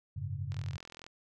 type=chord; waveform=sine; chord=F# suspended second; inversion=none; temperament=just; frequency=92.5 / 104.06 / 138.75 Hz; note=F#2 / G#2 / C#3; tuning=0 / +4 / +2 cents; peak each=-39 dBFS; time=0.16-0.77 s; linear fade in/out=10 ms
type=click train; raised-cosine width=0.2 ms; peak=-30 dBFS; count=24; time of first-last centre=0.52-1.065 s; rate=42.2 Hz
effects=none